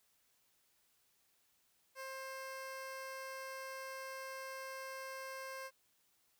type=tone; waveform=15% pulse; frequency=530 Hz; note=C5; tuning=22 cents sharp; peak=-38 dBFS; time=1.95-5.71 s; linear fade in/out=50 ms; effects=white hiss -75 dBFS RMS until 6.39 s

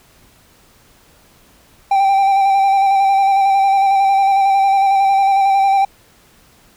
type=tone with vibrato; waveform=triangle; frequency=784 Hz; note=G5; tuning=in tune; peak=-8 dBFS; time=1.91-5.85 s; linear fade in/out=5 ms; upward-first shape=square; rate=11 Hz; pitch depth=20 cents each way; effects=pink hiss -50 dBFS RMS until 6.76 s

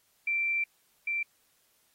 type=tone pair in turn; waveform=sine; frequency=2349 / 2349 Hz; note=D7 / D7; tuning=0 / 0 cents; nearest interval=unison; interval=0 cents; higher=neither; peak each=-26 / -28 dBFS; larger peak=first; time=0.27-0.64 / 1.07-1.23 s; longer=first; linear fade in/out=5 ms; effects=white hiss -69 dBFS RMS until 1.94 s + AAC 48 kbps

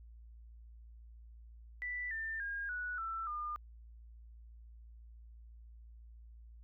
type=tone with pitch steps; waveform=sine; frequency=1975 / 1790.3 / 1622.8 / 1471.1 / 1333.5 / 1208.8 Hz; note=B6 / A6 / G#6 / F#6 / E6 / D6; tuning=0 / +30 / -41 / -10 / +20 / +50 cents; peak=-37 dBFS; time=1.82-3.56 s; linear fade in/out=0 ms; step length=290 ms; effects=added 57 Hz sine -52 dBFS peak until 6.63 s

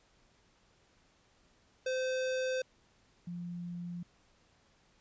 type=tone pair in turn; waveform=square / sine; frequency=516 / 174.3 Hz; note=C5 / F3; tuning=-24 / -3 cents; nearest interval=octave + perfect fifth; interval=1879 cents; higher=first; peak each=-32 / -38 dBFS; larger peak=first; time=1.86-2.62 / 3.27-4.03 s; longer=neither; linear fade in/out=5 ms; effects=pink hiss -68 dBFS RMS until 5 s + resampled to 16000 Hz

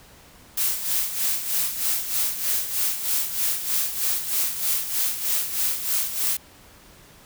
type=noise with tremolo; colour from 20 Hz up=blue; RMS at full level=-22 dBFS; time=0.57-6.37 s; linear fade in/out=5 ms; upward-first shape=sine; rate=3.2 Hz; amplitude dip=65%; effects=pink hiss -50 dBFS RMS until 7.25 s

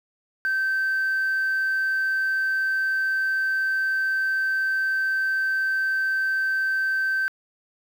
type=tone; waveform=sine; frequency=1551 Hz; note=G6; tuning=19 cents flat; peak=-19 dBFS; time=0.45-7.28 s; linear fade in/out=0 ms; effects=tanh soft clip ceiling -19 dBFS + 8-bit

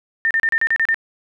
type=tone bursts; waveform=sine; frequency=1808 Hz; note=A6; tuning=47 cents sharp; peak=-14 dBFS; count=8; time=0.25-0.944 s; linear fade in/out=0 ms; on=57 ms; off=34 ms; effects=none

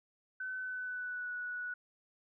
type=tone with pitch glide; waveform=sine; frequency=1517 to 1471.3 Hz; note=F#6 to F#6; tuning=+43 to -10 cents; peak=-37 dBFS; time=0.4-1.74 s; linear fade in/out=5 ms; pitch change=-53 cents; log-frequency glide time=0.58-1.31 s; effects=none

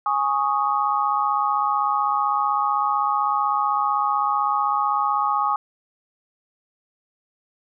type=chord; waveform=sine; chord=Ab suspended fourth; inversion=none; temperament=equal; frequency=830.6 / 1108.7 / 1244.5 Hz; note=Ab5 / Db6 / Eb6; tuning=0 / 0 / 0 cents; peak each=-23 dBFS; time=0.06-5.56 s; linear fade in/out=2 ms; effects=none

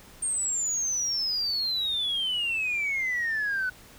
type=exponential sweep; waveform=sine; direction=down; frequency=8740 to 1480 Hz; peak=-24 dBFS; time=0.22-3.7 s; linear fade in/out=10 ms; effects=tanh soft clip ceiling -22 dBFS + pink hiss -51 dBFS RMS until 3.98 s

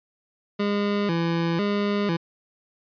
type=tone with vibrato; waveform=25% pulse; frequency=185 Hz; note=F#3; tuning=in tune; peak=-18 dBFS; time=0.59-2.17 s; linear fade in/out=10 ms; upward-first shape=square; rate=1 Hz; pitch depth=170 cents each way; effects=resampled to 11025 Hz

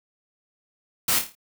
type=noise with echo; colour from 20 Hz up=white; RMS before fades=-22 dBFS; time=1.08-1.19 s; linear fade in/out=5 ms; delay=27 ms; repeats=6; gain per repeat=-6 dB; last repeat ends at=1.352 s; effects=none

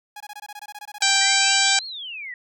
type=tone bursts; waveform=sawtooth; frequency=830.6 Hz; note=G#5; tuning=in tune; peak=-31 dBFS; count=16; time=0.16-1.179 s; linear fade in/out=5 ms; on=44 ms; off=21 ms
type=harmonic tone; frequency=784 Hz; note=G5; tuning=in tune; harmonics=1 / 2 / 3 / 4 / 5 / 6 / 7 / 8 / 9 / 10; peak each=-26 / -24 / -24 / -26 / -24 / -25 / -27 / -29 / -27 / -25 dBFS; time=1.02-1.79 s; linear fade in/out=2 ms
type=exponential two-way sweep; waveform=sine; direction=up then down; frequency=1883 to 4352 to 1883 Hz; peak=-31 dBFS; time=1.21-2.34 s; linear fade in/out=2 ms; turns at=1.86 s
effects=none

